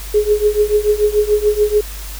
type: tone with tremolo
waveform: sine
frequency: 419.6 Hz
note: G#4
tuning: 18 cents sharp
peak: -7 dBFS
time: 0.14-1.81 s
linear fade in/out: 5 ms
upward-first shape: triangle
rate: 6.9 Hz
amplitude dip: 95%
effects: added 50 Hz sine -27 dBFS peak until 2.19 s + white hiss -33 dBFS RMS until 2.19 s